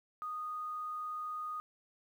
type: tone with quantisation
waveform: sine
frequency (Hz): 1237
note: D#6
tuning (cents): -10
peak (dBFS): -37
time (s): 0.22-1.6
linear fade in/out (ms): 0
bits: 11
effects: none

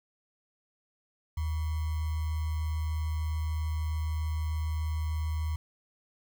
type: tone with sample-and-hold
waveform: sine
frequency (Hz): 78.4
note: D#2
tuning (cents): +14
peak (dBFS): -28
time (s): 1.37-5.56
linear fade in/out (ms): 5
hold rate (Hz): 1050
effects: none

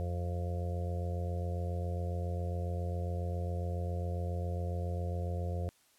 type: harmonic tone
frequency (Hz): 87.31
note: F2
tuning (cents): 0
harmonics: 1 / 2 / 4 / 5 / 6 / 7 / 8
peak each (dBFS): -33 / -43 / -49 / -47 / -44 / -52 / -47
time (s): 0-5.69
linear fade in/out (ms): 0
effects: white hiss -67 dBFS RMS until 5.98 s + low-pass 12000 Hz 12 dB/octave

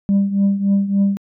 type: tone with tremolo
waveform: sine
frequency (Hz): 198.4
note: G3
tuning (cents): +21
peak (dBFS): -8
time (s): 0.09-1.17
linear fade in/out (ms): 0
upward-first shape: triangle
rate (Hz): 3.5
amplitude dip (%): 80
effects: tanh soft clip ceiling -10 dBFS

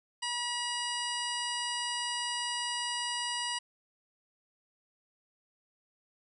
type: harmonic tone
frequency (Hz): 965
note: B5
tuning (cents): -40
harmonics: 1 / 2 / 3 / 4 / 5 / 6 / 8 / 9 / 10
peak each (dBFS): -38 / -40 / -36 / -47 / -40 / -47 / -45 / -43 / -51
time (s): 0.22-3.59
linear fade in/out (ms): 10
effects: none

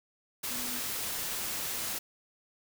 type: tone in noise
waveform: sine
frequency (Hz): 246.9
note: B3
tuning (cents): 0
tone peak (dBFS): -43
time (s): 0.5-0.8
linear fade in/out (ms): 10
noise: white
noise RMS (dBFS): -35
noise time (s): 0.43-1.99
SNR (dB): -11
effects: none

